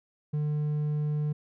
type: tone with hard clipping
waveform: sine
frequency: 150 Hz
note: D3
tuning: 37 cents sharp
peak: -27 dBFS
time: 0.33-1.33 s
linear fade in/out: 10 ms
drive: 3 dB
effects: none